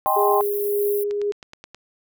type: high-pass noise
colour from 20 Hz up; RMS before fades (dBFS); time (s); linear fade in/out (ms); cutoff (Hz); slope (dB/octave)
white; -31; 0.06-1.04; 10; 11000; 48
type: chord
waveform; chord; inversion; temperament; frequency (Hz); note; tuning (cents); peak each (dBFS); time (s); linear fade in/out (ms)
sine; Ab major seventh; second; equal; 622.3 / 784 / 830.6 / 1046.5; Eb5 / G5 / Ab5 / C6; 0 / 0 / 0 / 0; -26 / -21 / -26 / -21; 0.06-0.41; 0
type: tone with tremolo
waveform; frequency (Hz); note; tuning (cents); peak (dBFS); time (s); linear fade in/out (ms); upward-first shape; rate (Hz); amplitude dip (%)
sine; 410.5; G#4; -20; -18; 0.16-1.32; 10; sine; 1.8; 35
type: click train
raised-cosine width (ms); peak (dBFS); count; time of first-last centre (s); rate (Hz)
0.2; -22; 7; 1.11-1.746; 9.43
effects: none